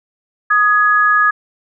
sine tone pair together, 1243.1 / 1679 Hz, D#6 / G#6, -2 / +18 cents, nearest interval perfect fourth, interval 520 cents, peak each -12 dBFS, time 0.5-1.31 s, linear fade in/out 10 ms, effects none

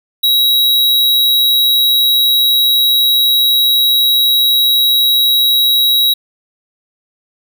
square tone, 3856 Hz, B7, 42 cents flat, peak -9 dBFS, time 0.23-6.14 s, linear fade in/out 10 ms, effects none

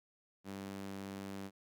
sawtooth tone with high-pass filter, 98 Hz, G2, in tune, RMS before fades -45 dBFS, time 0.44-1.51 s, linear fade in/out 50 ms, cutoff 200 Hz, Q 1.5, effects none

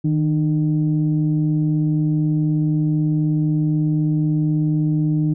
sine tone pair together, 155.56 / 303.1 Hz, D#3 / D#4, 0 / -45 cents, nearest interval octave, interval 1155 cents, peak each -16 / -20 dBFS, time 0.04-5.34 s, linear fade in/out 10 ms, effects tanh soft clip ceiling -9 dBFS

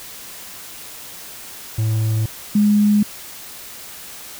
triangle / sine tone pair in turn, 110 / 207.9 Hz, A2 / G#3, 0 / +2 cents, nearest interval major seventh, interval 1102 cents, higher second, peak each -14 / -11 dBFS, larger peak second, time 1.78-2.26 / 2.55-3.03 s, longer neither, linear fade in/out 5 ms, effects white hiss -36 dBFS RMS until 4.39 s

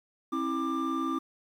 triangle tone cluster, 267.5 / 328 / 1187 Hz, C4 / E4 / D6, +38 / -9 / +18 cents, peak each -30 dBFS, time 0.32-1.19 s, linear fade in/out 10 ms, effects tanh soft clip ceiling -18 dBFS + 10-bit

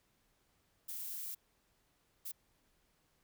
violet noise bursts at uneven times, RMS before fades -43 dBFS, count 2, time 0.88-1.35 / 2.25-2.32 s, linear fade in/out 10 ms, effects pink hiss -75 dBFS RMS until 3.23 s

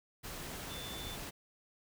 sine tone in noise, 3520 Hz, A7, in tune, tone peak -46 dBFS, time 0.69-1.16 s, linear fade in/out 20 ms, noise pink, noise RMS -44 dBFS, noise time 0.23-1.31 s, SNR -5 dB, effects none

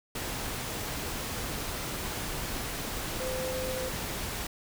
sine tone in noise, 515 Hz, C5, 28 cents flat, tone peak -33 dBFS, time 3.2-3.89 s, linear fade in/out 5 ms, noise pink, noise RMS -35 dBFS, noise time 0.15-4.47 s, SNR -1 dB, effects none

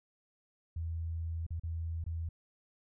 sine tone with dropouts, 82.41 Hz, E2, in tune, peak -34 dBFS, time 0.76-2.29 s, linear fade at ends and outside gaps 5 ms, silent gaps 1.466-1.505 / 1.597-1.635 / 2.041-2.063 s, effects none

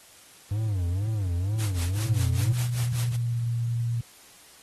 triangle tone with vibrato, 97.5 Hz, G2, 9 cents flat, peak -22 dBFS, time 0.51-2.53 s, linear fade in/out 5 ms, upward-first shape sine, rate 2.1 Hz, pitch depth 220 cents each way
white noise with tremolo, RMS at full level -34 dBFS, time 1.58-3.17 s, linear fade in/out 20 ms, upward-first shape triangle, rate 5.1 Hz, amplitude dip 95%
sine tone with pitch glide, 121.3 to 117.64 Hz, B2 to A#2, -31 to +16 cents, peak -24 dBFS, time 2.06-4.01 s, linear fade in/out 5 ms, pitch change -53 cents, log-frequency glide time 2.66-3.45 s
effects white hiss -52 dBFS RMS until 4.62 s + AAC 32 kbps

